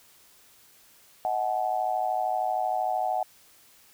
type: tone with amplitude modulation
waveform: sine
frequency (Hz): 743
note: F#5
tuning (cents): +7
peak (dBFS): -20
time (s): 1.25-3.23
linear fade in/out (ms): 0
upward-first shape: sine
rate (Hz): 113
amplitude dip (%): 100
effects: white hiss -57 dBFS RMS until 3.93 s